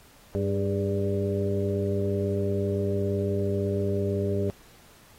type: harmonic tone with a mistuned harmonic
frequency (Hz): 97.9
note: G2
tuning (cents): -2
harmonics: 1 / 2 / 3 / 4 / 5 / 6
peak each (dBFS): -28 / -31 / -36 / -28 / -40 / -34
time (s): 0.35-4.5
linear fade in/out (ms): 0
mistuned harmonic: 4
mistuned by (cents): +52
effects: pink hiss -55 dBFS RMS until 5.18 s + AAC 48 kbps